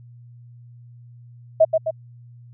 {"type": "tone with echo", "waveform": "sine", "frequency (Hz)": 640, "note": "D#5", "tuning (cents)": 49, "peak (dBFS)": -9, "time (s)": [1.6, 1.65], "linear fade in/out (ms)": 10, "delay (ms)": 130, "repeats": 2, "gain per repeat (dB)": -5, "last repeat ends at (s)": 1.91, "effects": ["added 120 Hz sine -42 dBFS peak until 2.53 s"]}